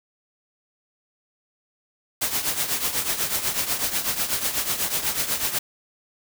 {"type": "noise with tremolo", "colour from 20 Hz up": "white", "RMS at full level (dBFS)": -22, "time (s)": [2.21, 5.59], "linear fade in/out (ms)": 10, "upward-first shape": "triangle", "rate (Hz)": 8.1, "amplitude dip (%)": 75, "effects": []}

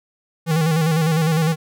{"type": "tone with vibrato", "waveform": "square", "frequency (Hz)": 160, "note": "D#3", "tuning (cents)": 49, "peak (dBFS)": -16, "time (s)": [0.46, 1.56], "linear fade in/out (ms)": 50, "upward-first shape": "square", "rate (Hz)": 9.9, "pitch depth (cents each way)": 55, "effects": []}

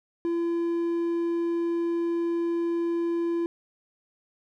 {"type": "tone", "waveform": "triangle", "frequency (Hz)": 339.1, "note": "E4", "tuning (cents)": 49, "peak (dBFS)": -22, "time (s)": [0.25, 3.46], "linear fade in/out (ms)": 0, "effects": []}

